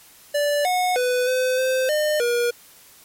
square tone with pitch steps, 583 / 729 / 497.8 / 510 / 518 / 606 / 478.1 Hz, D5 / F#5 / B4 / C5 / C5 / D#5 / A#4, -13 / -26 / +14 / -44 / -17 / -46 / +44 cents, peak -19 dBFS, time 0.34-2.51 s, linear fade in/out 10 ms, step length 310 ms, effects white hiss -49 dBFS RMS until 3.04 s + MP3 64 kbps

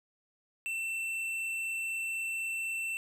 triangle tone with hard clipping, 2684 Hz, E7, 31 cents sharp, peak -34 dBFS, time 0.66-2.97 s, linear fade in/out 0 ms, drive 12 dB, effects none

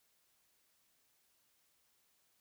silence, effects white hiss -75 dBFS RMS until 2.4 s

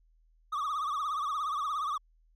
triangle tone with vibrato, 1190 Hz, D6, 22 cents sharp, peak -28 dBFS, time 0.52-1.98 s, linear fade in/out 10 ms, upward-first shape triangle, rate 17 Hz, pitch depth 140 cents each way, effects added 40 Hz sine -62 dBFS peak until 2.35 s

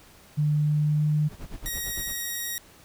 sine tone with pitch glide, 149.9 to 151.2 Hz, D3 to D#3, +36 to -49 cents, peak -20 dBFS, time 0.37-1.29 s, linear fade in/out 20 ms, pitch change +15 cents, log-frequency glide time 0.85-1.04 s
brown noise with tremolo, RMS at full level -35 dBFS, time 1.29-2.15 s, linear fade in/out 50 ms, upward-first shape sine, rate 8.9 Hz, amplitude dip 100%
5% pulse tone, 1889 Hz, A#6, 22 cents sharp, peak -19 dBFS, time 1.66-2.58 s, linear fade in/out 0 ms
effects pink hiss -53 dBFS RMS until 2.84 s

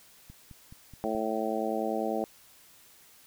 click train, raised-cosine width 5 ms, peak -35 dBFS, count 5, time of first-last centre 0.3-1.149 s, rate 4.71 Hz
harmonic tone, 110.1 Hz, A2, 2 cents sharp, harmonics 2 / 3 / 4 / 5 / 6 / 7, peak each -35 / -35 / -35 / -35 / -35 / -35 dBFS, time 1.04-2.24 s, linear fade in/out 0 ms
effects white hiss -57 dBFS RMS until 3.26 s

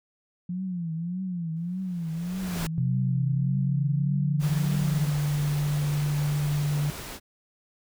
sine tone with vibrato, 174.2 Hz, F3, 4 cents flat, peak -28 dBFS, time 0.49-5.1 s, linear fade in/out 5 ms, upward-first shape triangle, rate 1.7 Hz, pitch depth 160 cents each way
pink noise with exponential growth, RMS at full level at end -32 dBFS, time 1.56-2.67 s, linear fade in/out 5 ms, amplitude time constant 240 ms
sine tone with pitch glide, 128.5 to 146.76 Hz, C3 to D3, -31 to -1 cents, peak -23 dBFS, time 2.78-6.9 s, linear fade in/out 0 ms, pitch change +230 cents, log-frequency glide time 2.98-4.5 s
pink noise, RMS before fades -38 dBFS, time 4.39-7.2 s, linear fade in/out 50 ms
effects none

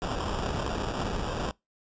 pink noise with sample-and-hold, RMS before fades -31 dBFS, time 0.02-1.51 s, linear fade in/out 0 ms, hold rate 2100 Hz, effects noise-tail reverb RT60 0.2 s tail -24 dB re dry + resampled to 16000 Hz

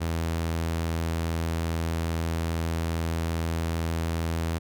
sawtooth tone, 82.41 Hz, E2, in tune, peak -22 dBFS, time 0-4.59 s, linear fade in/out 20 ms, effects none

